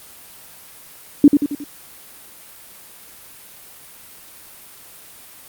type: tone with echo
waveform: sine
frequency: 288.8 Hz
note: D4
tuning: 29 cents flat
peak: -3 dBFS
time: 1.24-1.28 s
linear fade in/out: 2 ms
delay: 90 ms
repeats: 4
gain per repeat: -6 dB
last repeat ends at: 1.64 s
effects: white hiss -42 dBFS RMS until 5.48 s + Opus 32 kbps